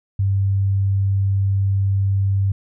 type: tone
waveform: sine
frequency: 98 Hz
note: G2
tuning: in tune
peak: -15 dBFS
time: 0.19-2.52 s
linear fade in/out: 5 ms
effects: none